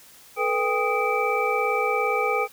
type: tone cluster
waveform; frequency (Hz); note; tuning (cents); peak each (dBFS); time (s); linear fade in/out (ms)
sine; 434.5 / 491.8 / 800 / 1245 / 2320; A4 / B4 / G5 / D#6 / D7; -22 / -7 / +35 / +1 / -22; -27; 0.36-2.48; 50
effects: white hiss -50 dBFS RMS until 2.52 s